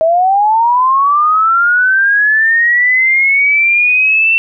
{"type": "linear sweep", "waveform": "sine", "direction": "up", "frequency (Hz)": [633, 2700], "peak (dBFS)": -7, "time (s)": [0.01, 4.38], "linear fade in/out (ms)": 0, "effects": []}